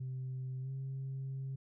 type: tone with pitch glide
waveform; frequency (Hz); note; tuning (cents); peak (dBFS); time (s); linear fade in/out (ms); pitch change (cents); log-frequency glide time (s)
sine; 129.6 to 134.09; C3 to C3; -16 to +43; -36; 0-1.56; 10; +59; 0.61-0.7
effects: tanh soft clip ceiling -35 dBFS